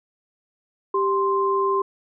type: tone pair together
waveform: sine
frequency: 392.3 / 1046.5 Hz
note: G4 / C6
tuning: +1 / 0 cents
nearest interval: octave + perfect fourth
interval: 1699 cents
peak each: -21 dBFS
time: 0.94-1.82 s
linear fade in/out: 5 ms
effects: none